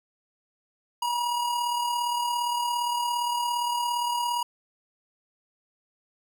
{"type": "tone with amplitude modulation", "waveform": "square", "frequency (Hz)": 960, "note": "B5", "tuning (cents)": -49, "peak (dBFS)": -24, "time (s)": [1.02, 4.43], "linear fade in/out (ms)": 5, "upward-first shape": "sine", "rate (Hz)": 37.4, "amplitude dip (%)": 40, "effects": []}